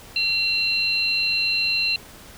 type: tone pair together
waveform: sine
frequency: 2734 / 4100 Hz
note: F7 / C8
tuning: -37 / -36 cents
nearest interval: perfect fifth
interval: 701 cents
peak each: -22 dBFS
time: 0.16-1.96 s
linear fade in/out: 2 ms
effects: pink hiss -44 dBFS RMS until 2.37 s